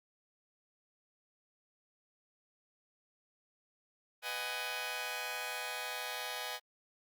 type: chord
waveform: 10% pulse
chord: G# minor seventh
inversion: first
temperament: just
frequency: 498.4 / 623 / 747.5 / 830.6 Hz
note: B4 / D#5 / F#5 / G#5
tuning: +16 / +2 / +17 / 0 cents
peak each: -37 / -36 / -36 / -34 dBFS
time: 4.22-6.6 s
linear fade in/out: 50 ms
effects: Opus 48 kbps